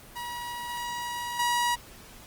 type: tone with level steps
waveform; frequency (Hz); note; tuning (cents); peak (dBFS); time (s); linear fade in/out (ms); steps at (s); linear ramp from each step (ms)
sawtooth; 961; B5; -48; -30 / -28 / -20; 0.15-1.76; 20; 0.69 / 1.39; 5
effects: pink hiss -49 dBFS RMS until 2.26 s + Opus 24 kbps